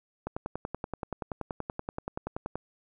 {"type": "click train", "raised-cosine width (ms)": 1, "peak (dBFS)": -19, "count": 25, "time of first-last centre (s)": [0.27, 2.556], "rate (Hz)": 10.5, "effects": []}